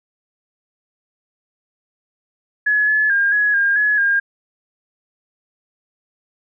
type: tone with pitch steps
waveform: sine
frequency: 1697 / 1716 / 1611 / 1680 / 1612 / 1693 / 1613 Hz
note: G#6 / A6 / G6 / G#6 / G6 / G#6 / G6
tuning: +37 / -44 / +47 / +19 / +48 / +33 / +49 cents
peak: -13 dBFS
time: 2.66-4.2 s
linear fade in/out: 10 ms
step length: 220 ms
effects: none